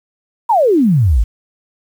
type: exponential sweep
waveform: sine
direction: down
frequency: 987.8 to 47.19 Hz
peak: -8 dBFS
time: 0.49-1.24 s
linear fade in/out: 10 ms
effects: 7-bit